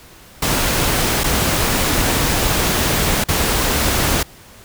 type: noise with dropouts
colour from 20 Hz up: pink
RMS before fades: -17 dBFS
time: 0.42-4.23 s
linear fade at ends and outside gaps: 5 ms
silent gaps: 1.236-1.24 / 3.24-3.285 s
effects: pink hiss -43 dBFS RMS until 4.64 s